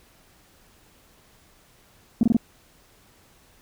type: tone bursts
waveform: sine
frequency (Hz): 230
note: A#3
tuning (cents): -23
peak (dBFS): -12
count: 4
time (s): 2.21-2.367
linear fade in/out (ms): 2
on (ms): 22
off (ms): 23
effects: tanh soft clip ceiling -11 dBFS + pink hiss -57 dBFS RMS until 3.61 s